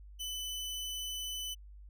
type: tone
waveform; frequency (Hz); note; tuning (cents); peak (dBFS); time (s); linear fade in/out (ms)
sawtooth; 3004; F#7; +26; -34; 0.19-1.55; 20
effects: added 50 Hz sine -49 dBFS peak until 1.89 s